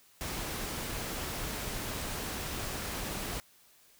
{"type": "noise", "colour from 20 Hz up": "pink", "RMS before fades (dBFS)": -37, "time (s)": [0.21, 3.4], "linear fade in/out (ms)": 0, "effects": ["white hiss -62 dBFS RMS until 3.99 s"]}